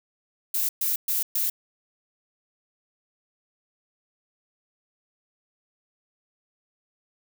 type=noise bursts; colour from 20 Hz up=violet; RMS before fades=-25 dBFS; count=4; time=0.54-1.5 s; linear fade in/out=5 ms; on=150 ms; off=120 ms; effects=none